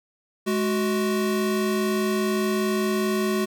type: tone pair together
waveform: square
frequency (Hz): 211.1 / 371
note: G#3 / F#4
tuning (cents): +29 / +5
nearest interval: minor seventh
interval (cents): 976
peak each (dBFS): -25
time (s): 0.46-3.46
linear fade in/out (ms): 20
effects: none